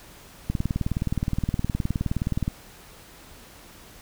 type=click train; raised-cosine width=5 ms; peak=-12 dBFS; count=39; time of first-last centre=0.5-2.479 s; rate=19.2 Hz; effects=pink hiss -48 dBFS RMS until 4.01 s